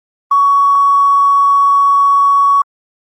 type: tone with tanh clipping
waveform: triangle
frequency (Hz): 1121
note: C#6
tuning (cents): +19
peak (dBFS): -6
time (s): 0.31-2.62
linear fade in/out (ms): 5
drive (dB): 2
effects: Opus 24 kbps